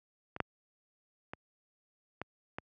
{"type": "clicks", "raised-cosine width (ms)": 0.5, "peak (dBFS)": [-25, -14, -25, -22, -22], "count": 5, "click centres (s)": [0.364, 0.403, 1.335, 2.216, 2.585], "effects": ["high-pass 80 Hz 12 dB/octave"]}